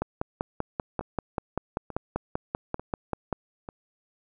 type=two click trains; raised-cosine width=1 ms; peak=-13 / -23 dBFS; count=18 / 4; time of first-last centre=0.02-3.327 / 1.01-3.689 s; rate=5.14 / 1.12 Hz; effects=none